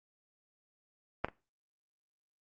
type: clicks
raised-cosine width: 0.5 ms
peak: -14 / -27 dBFS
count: 2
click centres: 1.246 / 1.285 s
effects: noise-tail reverb RT60 0.3 s tail -22 dB re dry + Opus 24 kbps